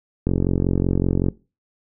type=click train; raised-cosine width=3 ms; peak=-6 dBFS; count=47; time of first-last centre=0.27-1.285 s; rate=45.3 Hz; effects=noise-tail reverb RT60 0.3 s tail -21 dB re dry